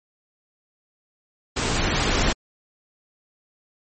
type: noise with level ramp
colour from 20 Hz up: pink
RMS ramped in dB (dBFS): -23 to -20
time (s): 1.56-2.33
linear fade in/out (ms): 10
effects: MP3 32 kbps